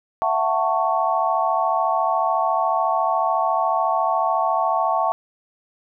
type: chord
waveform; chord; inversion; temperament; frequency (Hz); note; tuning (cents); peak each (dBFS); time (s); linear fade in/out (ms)
sine; F# minor seventh; third; just; 666 / 740 / 888 / 1110; E5 / F#5 / A5 / C#6; +18 / 0 / +16 / +2; -23; 0.22-5.12; 0
effects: none